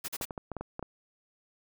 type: noise bursts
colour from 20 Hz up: white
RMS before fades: -36 dBFS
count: 3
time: 0.04-0.254 s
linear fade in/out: 10 ms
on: 44 ms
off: 41 ms
type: clicks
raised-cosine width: 1 ms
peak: -22 dBFS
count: 8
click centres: 0.212 / 0.308 / 0.378 / 0.517 / 0.567 / 0.61 / 0.794 / 0.827 s
effects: none